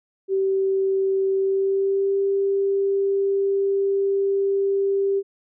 sine tone with pitch glide, 386.2 to 394.1 Hz, G4 to G4, -26 to +9 cents, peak -18 dBFS, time 0.28-5.23 s, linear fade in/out 50 ms, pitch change +35 cents, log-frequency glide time 1.35-2.18 s, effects none

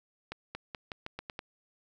accelerating click train, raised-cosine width 0.3 ms, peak -22 dBFS, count 8, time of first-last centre 0.32-1.391 s, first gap 230 ms, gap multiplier 0.86, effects none

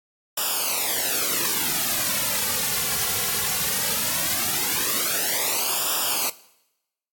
white noise with flanger, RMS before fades -24 dBFS, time 0.37-6.3 s, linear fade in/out 5 ms, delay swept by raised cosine 0.47 to 3.27 ms, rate 0.18 Hz, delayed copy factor -0.9, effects noise-tail reverb RT60 0.9 s tail -20 dB re dry + AAC 64 kbps

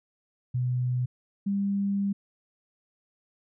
sine tone pair in turn, 125 / 199.17 Hz, B2 / G3, +21 / +28 cents, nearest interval minor sixth, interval 807 cents, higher second, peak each -24 dBFS, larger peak neither, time 0.54-1.06 / 1.46-2.13 s, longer second, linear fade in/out 10 ms, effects none

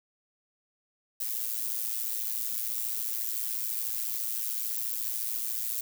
violet noise with amplitude modulation, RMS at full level -29 dBFS, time 1.2-5.81 s, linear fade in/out 5 ms, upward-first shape sine, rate 114 Hz, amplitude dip 75%, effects none

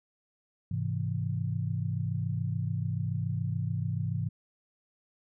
sine chord, Ab augmented, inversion none, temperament equal, 103.83 / 130.81 / 164.81 Hz, Ab2 / C3 / E3, 0 / 0 / 0 cents, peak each -32 / -33 / -34 dBFS, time 0.71-4.29 s, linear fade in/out 5 ms, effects none

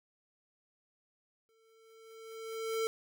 square tone with exponential growth, 447.6 Hz, A4, 30 cents sharp, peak -30 dBFS, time 1.49-2.87 s, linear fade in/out 0 ms, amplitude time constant 300 ms, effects none

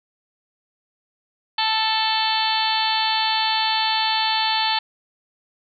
harmonic tone, 440 Hz, A4, in tune, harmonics 2 / 3 / 4 / 5 / 6 / 7 / 8 / 9 / 10, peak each -22 / -33 / -29 / -34 / -29 / -27 / -27 / -31 / -26 dBFS, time 1.58-4.79 s, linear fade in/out 5 ms, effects none

